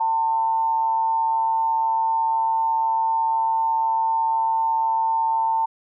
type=tone with amplitude modulation; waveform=sine; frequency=899 Hz; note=A5; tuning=37 cents sharp; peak=-16 dBFS; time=0-5.66 s; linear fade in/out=10 ms; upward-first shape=sine; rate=138 Hz; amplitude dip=45%; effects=none